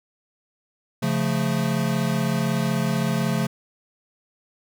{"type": "chord", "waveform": "square", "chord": "Db augmented", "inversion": "none", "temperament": "equal", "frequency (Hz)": [138.59, 174.61, 220], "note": ["Db3", "F3", "A3"], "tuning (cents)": [0, 0, 0], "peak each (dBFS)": -26, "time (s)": [1.02, 3.47], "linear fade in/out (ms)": 10, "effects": []}